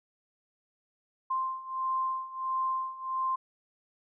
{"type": "beating tone pair", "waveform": "sine", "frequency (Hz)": [1046.5, 1048], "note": ["C6", "C6"], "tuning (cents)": [0, 2], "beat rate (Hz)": 1.5, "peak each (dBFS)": [-34, -31], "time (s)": [1.3, 3.36], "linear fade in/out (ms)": 10, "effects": []}